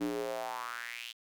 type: tone with high-pass filter sweep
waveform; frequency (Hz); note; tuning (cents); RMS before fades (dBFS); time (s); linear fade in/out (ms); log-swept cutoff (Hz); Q
square; 59; A#1; +22; -38; 0-1.13; 20; 270 to 3300; 4.5
effects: none